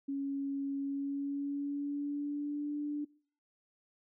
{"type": "tone with pitch glide", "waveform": "sine", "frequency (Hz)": [277.2, 293.7], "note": ["C#4", "D4"], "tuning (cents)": [0, 0], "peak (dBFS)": -33, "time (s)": [0.08, 3.05], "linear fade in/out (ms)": 10, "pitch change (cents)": 100, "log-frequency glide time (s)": [0.8, 2.76], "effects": ["noise-tail reverb RT60 0.5 s tail -23 dB re dry"]}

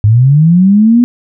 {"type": "linear sweep", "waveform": "sine", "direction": "up", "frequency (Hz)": [100.7, 246.9], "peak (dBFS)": -3, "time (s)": [0.04, 1.04], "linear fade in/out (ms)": 0, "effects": []}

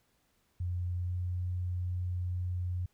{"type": "tone with pitch glide", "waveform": "sine", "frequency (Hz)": [88.9, 89.78], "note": ["F2", "F2"], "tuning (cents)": [31, 48], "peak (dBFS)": -31, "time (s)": [0.6, 2.86], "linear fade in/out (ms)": 5, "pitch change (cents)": 17, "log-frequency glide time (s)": [0.97, 1.2], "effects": ["pink hiss -73 dBFS RMS until 2.93 s"]}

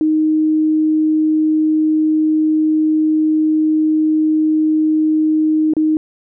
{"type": "tone with dropouts", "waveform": "sine", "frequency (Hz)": 311.1, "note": "D#4", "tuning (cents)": 0, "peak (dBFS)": -11, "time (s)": [0.01, 5.97], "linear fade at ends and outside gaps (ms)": 1, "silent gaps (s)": [5.736, 5.767], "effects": []}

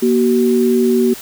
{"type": "tone pair together", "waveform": "sine", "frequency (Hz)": [237.6, 378.2], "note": ["A#3", "F#4"], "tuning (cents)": [33, 38], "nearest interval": "minor sixth", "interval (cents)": 805, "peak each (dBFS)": -13, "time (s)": [0.02, 1.14], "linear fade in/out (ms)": 10, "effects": ["white hiss -33 dBFS RMS until 1.21 s"]}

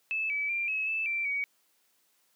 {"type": "tone with pitch steps", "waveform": "sine", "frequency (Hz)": [2616, 2296, 2378, 2574, 2630, 2347, 2255], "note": ["E7", "D7", "D7", "E7", "E7", "D7", "C#7"], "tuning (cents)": [-14, -40, 21, -42, -5, -2, 29], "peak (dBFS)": -28, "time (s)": [0.11, 1.44], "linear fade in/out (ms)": 0, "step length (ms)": 190, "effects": ["white hiss -70 dBFS RMS until 2.35 s", "high-pass 200 Hz 12 dB/octave"]}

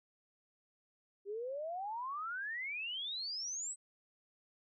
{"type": "exponential sweep", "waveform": "sine", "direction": "up", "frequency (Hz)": [389.1, 8200], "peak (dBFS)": -38, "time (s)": [1.25, 3.76], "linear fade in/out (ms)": 50, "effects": []}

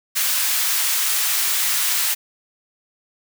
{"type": "high-pass noise", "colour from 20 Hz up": "white", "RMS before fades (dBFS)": -20, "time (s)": [0.15, 2.15], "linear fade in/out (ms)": 20, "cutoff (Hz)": 1200, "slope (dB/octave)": 12, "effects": []}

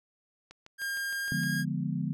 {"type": "click train", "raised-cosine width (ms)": 0.2, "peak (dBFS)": -31, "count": 7, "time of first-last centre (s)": [0.51, 1.434], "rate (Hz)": 6.49}
{"type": "tone with pitch glide", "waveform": "45% pulse", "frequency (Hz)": [1610, 1628.7], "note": ["G6", "G#6"], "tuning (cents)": [46, -34], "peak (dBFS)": -31, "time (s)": [0.78, 1.65], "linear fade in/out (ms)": 50, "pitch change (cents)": 20, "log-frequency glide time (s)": [1.2, 1.48]}
{"type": "chord", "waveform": "sine", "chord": "D diminished seventh", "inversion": "none", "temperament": "equal", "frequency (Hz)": [146.83, 174.61, 207.7, 246.9], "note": ["D3", "F3", "Ab3", "Cb4"], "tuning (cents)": [0, 0, 0, 0], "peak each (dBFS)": [-33, -33, -36, -36], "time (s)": [1.32, 2.13], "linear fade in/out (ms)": 0}
{"effects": []}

